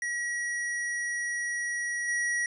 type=tone with level steps; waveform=square; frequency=1915 Hz; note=A#6; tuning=46 cents sharp; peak=-30 / -27 dBFS; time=0.02-2.46 s; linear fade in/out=2 ms; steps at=2.08 s; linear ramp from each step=5 ms; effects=resampled to 24000 Hz + 11-bit

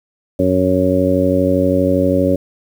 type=harmonic tone; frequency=92.5 Hz; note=F#2; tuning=in tune; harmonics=1 / 2 / 3 / 4 / 5 / 6; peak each=-21 / -20 / -16 / -22 / -21 / -16 dBFS; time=0.39-2.36 s; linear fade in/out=5 ms; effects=7-bit

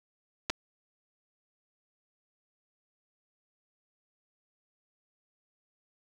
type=clicks; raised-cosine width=0.2 ms; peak=-13 dBFS; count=2; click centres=0.498 / 0.501 s; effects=8-bit

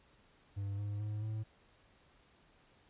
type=tone with pitch steps; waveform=triangle; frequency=99.8 / 102.72 / 105.73 / 108.83 Hz; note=G2 / G#2 / G#2 / A2; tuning=+32 / -19 / +31 / -19 cents; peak=-34 dBFS; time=0.56-1.44 s; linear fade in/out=20 ms; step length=220 ms; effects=pink hiss -67 dBFS RMS until 2.89 s + resampled to 8000 Hz

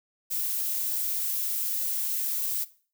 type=noise; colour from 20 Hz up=violet; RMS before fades=-29 dBFS; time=0.3-2.65 s; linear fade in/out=20 ms; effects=noise-tail reverb RT60 0.4 s tail -17 dB re dry

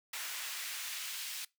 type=noise with high-pass filter sweep; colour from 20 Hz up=pink; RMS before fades=-41 dBFS; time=0.13-1.45 s; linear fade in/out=5 ms; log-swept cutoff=1600 to 2700 Hz; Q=0.9; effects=noise-tail reverb RT60 0.2 s tail -22 dB re dry

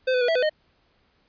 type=tone with pitch steps; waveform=square; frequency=515 / 502 / 487.2 / 655 / 502 / 616 Hz; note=C5 / B4 / B4 / E5 / B4 / D#5; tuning=-28 / +28 / -24 / -11 / +28 / -17 cents; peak=-20 dBFS; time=0.07-0.496 s; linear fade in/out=10 ms; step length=71 ms; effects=pink hiss -65 dBFS RMS until 1.28 s + resampled to 11025 Hz

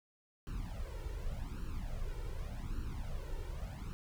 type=noise with flanger; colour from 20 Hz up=brown; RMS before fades=-40 dBFS; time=0.47-3.93 s; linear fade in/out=0 ms; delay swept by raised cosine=0.7 to 2.2 ms; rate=0.86 Hz; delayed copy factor=+0.95; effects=none

